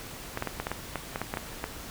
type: clicks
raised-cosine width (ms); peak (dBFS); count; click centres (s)
0.5; -15; 12; 0.374 / 0.424 / 0.473 / 0.6 / 0.669 / 0.716 / 0.957 / 1.159 / 1.216 / 1.339 / 1.372 / 1.641
effects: pink hiss -42 dBFS RMS until 1.9 s